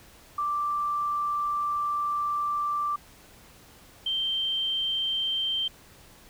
sine tone pair in turn, 1174.7 / 3136 Hz, D6 / G7, 0 / 0 cents, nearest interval octave + perfect fourth, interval 1700 cents, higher second, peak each -25 dBFS, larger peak neither, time 0.38-2.96 / 4.06-5.68 s, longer first, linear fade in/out 5 ms, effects pink hiss -53 dBFS RMS until 6.29 s

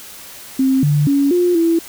sine tone with pitch steps, 265 / 146.7 / 280.6 / 354 / 332.5 Hz, C4 / D3 / C#4 / F4 / E4, +22 / -2 / +21 / +23 / +15 cents, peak -11 dBFS, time 0.59-1.79 s, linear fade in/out 5 ms, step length 240 ms, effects white hiss -36 dBFS RMS until 1.88 s

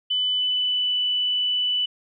sine tone with pitch glide, 3000 to 2981 Hz, F#7 to F#7, +23 to +12 cents, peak -20 dBFS, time 0.1-1.86 s, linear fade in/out 10 ms, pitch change -11 cents, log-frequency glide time 0.34-0.97 s, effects none

